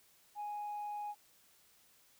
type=tone; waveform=sine; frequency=830.6 Hz; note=G#5; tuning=in tune; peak=-37 dBFS; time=0.35-1.15 s; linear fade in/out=50 ms; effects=tanh soft clip ceiling -36 dBFS + white hiss -67 dBFS RMS until 2.19 s